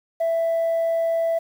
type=tone; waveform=sine; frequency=662 Hz; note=E5; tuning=7 cents sharp; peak=-17 dBFS; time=0.2-1.39 s; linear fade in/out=10 ms; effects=tanh soft clip ceiling -17 dBFS + 8-bit